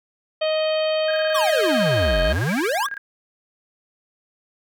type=harmonic tone; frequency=625 Hz; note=D#5; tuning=8 cents sharp; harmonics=1 / 2 / 3 / 4 / 5 / 6 / 7; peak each=-19 / -34 / -36 / -33 / -30 / -39 / -35 dBFS; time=0.41-2.33 s; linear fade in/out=10 ms
type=tone with tremolo; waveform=sine; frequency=1623 Hz; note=G#6; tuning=40 cents flat; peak=-25 dBFS; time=1.08-2.98 s; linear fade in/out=5 ms; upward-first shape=square; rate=18 Hz; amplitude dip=80%
type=exponential two-way sweep; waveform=square; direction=down then up; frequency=1232 to 42 to 1232 Hz; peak=-21 dBFS; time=1.34-2.87 s; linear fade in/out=10 ms; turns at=2.22 s
type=tone bursts; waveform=sine; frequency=2307 Hz; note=D7; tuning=31 cents flat; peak=-28 dBFS; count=3; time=2.49-2.678 s; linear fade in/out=2 ms; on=34 ms; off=43 ms
effects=none